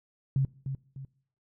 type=tone with echo; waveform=sine; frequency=135.1 Hz; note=C#3; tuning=44 cents flat; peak=-22 dBFS; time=0.36-0.45 s; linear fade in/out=2 ms; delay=300 ms; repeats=2; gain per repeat=-8 dB; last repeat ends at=1.05 s; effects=noise-tail reverb RT60 0.6 s tail -22 dB re dry